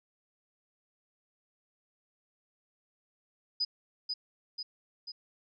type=tone with echo; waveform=sine; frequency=4978 Hz; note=D#8; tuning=in tune; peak=-27 dBFS; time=3.6-3.65 s; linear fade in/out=10 ms; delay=490 ms; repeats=3; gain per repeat=-4 dB; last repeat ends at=5.12 s; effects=none